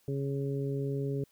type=harmonic tone; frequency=138.59 Hz; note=C#3; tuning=in tune; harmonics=1 / 2 / 3 / 4; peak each=-32 / -38 / -35 / -47 dBFS; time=0.08-1.24 s; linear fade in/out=2 ms; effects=white hiss -68 dBFS RMS until 1.31 s